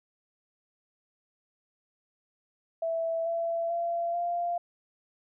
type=tone with pitch steps; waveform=sine; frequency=659.3 / 670.8 / 682.6 / 694.5 Hz; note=E5 / E5 / F5 / F5; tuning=0 / +30 / -40 / -10 cents; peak=-27 dBFS; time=2.82-4.58 s; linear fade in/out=5 ms; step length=440 ms; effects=none